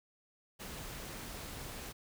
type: noise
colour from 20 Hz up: pink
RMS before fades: -45 dBFS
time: 0.59-1.93 s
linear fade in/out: 20 ms
effects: none